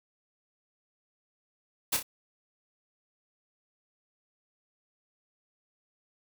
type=noise with echo; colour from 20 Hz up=white; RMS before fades=-27 dBFS; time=1.92-1.97 s; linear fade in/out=10 ms; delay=30 ms; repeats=2; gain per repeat=-7 dB; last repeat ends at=2.03 s; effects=none